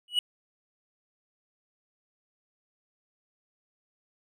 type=tone with exponential growth; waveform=triangle; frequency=2930 Hz; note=F#7; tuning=18 cents flat; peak=-16 dBFS; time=0.08-0.19 s; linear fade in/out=2 ms; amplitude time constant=23 ms; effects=none